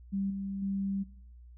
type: tone with level steps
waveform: sine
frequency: 196 Hz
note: G3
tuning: in tune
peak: -29 / -34 / -30 dBFS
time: 0.12-1.04 s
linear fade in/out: 20 ms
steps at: 0.3 / 0.62 s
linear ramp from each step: 5 ms
effects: noise-tail reverb RT60 0.7 s tail -21 dB re dry + added 60 Hz sine -49 dBFS peak until 1.57 s

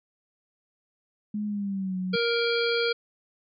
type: tone with pitch glide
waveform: sine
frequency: 209.7 to 184.68 Hz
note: G#3 to F#3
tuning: +17 to -3 cents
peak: -27 dBFS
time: 1.34-2.16 s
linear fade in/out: 5 ms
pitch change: -220 cents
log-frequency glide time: 1.46-1.97 s
type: harmonic tone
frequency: 468.2 Hz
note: A#4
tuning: 8 cents sharp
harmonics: 1 / 3 / 5 / 7 / 9 / 10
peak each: -25 / -30 / -32 / -33 / -35 / -35 dBFS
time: 2.13-2.93 s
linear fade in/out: 10 ms
effects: none

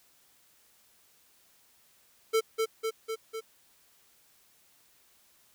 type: tone with echo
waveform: square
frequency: 445 Hz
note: A4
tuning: 20 cents sharp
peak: -23 dBFS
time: 2.33-2.41 s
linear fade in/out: 20 ms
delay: 250 ms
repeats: 4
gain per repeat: -3 dB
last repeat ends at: 3.41 s
effects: white hiss -64 dBFS RMS until 5.54 s

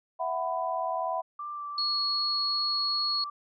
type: chord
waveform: sine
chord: E suspended second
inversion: none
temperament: equal with one note detuned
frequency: 659.3 / 740 / 997.5 Hz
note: E5 / F#5 / B5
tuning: 0 / 0 / +17 cents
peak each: -32 dBFS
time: 0.19-1.22 s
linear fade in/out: 20 ms
type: tone with vibrato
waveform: sine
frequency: 1174.7 Hz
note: D6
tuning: in tune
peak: -34 dBFS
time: 1.39-3.3 s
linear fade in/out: 5 ms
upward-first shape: sine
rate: 2.6 Hz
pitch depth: 13 cents each way
type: tone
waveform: sine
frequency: 4335 Hz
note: C#8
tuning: 39 cents flat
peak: -26 dBFS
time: 1.78-3.24 s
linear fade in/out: 2 ms
effects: none

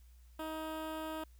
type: tone with notch filter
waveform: 15% pulse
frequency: 315.5 Hz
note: D#4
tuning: 24 cents sharp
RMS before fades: -41 dBFS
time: 0.39-1.24 s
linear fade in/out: 5 ms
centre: 5900 Hz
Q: 0.85
effects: added 60 Hz sine -56 dBFS peak until 1.39 s + white hiss -72 dBFS RMS until 1.39 s

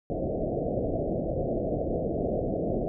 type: low-pass noise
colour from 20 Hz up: white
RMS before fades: -29 dBFS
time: 0.1-2.88 s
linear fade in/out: 0 ms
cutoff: 690 Hz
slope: 96 dB/octave
effects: none

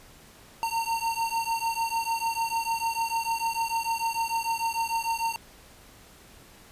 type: beating tone pair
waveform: square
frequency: 910 / 916.7 Hz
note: A#5 / A#5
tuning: -42 / -29 cents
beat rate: 6.7 Hz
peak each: -30 dBFS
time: 0.63-5.36 s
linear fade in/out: 0 ms
effects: pink hiss -52 dBFS RMS until 6.71 s + resampled to 32000 Hz

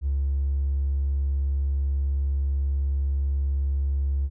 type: tone with hard clipping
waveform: sine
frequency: 69.3 Hz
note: C#2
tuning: in tune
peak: -22 dBFS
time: 0.01-4.3 s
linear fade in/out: 50 ms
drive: 1 dB
effects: none

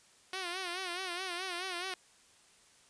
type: tone with vibrato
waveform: 5% pulse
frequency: 362.8 Hz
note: F#4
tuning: 34 cents flat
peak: -25 dBFS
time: 0.33-1.94 s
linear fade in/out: 2 ms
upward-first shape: sine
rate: 4.7 Hz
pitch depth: 93 cents each way
effects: white hiss -63 dBFS RMS until 2.89 s + resampled to 22050 Hz

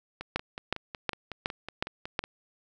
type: two click trains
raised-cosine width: 0.3 ms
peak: -21 / -11 dBFS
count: 12 / 6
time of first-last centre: 0.21-2.24 / 0.36-2.192 s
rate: 5.42 / 2.73 Hz
effects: none

